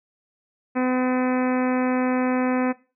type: harmonic tone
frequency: 253.9 Hz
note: B3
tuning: 48 cents sharp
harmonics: 1 / 2 / 3 / 4 / 5 / 6 / 7 / 8 / 9 / 10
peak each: -21 / -27 / -31 / -33 / -35 / -37 / -38 / -39 / -40 / -41 dBFS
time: 0.75-2.73 s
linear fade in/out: 20 ms
effects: noise-tail reverb RT60 0.3 s tail -17 dB re dry